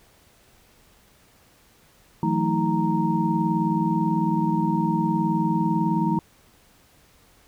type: tone cluster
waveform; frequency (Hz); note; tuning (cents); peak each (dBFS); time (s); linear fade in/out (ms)
sine; 162.2 / 181.7 / 220.5 / 319.8 / 930; E3 / F#3 / A3 / D#4 / A#5; -28 / -31 / +4 / +48 / -4; -26; 2.23-6.19; 2
effects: pink hiss -57 dBFS RMS until 7.47 s